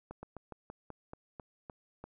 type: slowing click train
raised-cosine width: 1 ms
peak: -30 dBFS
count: 10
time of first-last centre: 0.11-2.04 s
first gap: 120 ms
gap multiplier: 1.14
effects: none